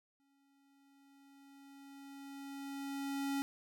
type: tone with exponential growth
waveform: square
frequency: 277.2 Hz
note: C#4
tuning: in tune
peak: -34 dBFS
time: 0.2-3.42 s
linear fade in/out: 0 ms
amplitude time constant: 700 ms
effects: none